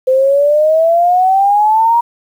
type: exponential sweep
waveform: sine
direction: up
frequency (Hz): 513 to 952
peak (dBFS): -7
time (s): 0.07-2.01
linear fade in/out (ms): 10
effects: 7-bit